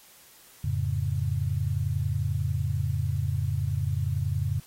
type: chord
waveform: sine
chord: F augmented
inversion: none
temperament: equal with one note detuned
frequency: 87.31 / 107.67 / 138.59 Hz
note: F2 / A2 / C#3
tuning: 0 / -37 / 0 cents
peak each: -29 dBFS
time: 0.64-4.6 s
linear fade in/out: 5 ms
effects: white hiss -54 dBFS RMS until 4.66 s + AAC 48 kbps